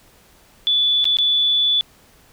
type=tone with dropouts; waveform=sine; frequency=3461 Hz; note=A7; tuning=29 cents flat; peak=-14 dBFS; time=0.67-1.81 s; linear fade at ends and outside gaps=0 ms; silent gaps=1.043-1.054 / 1.17-1.186 s; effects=pink hiss -52 dBFS RMS until 2.32 s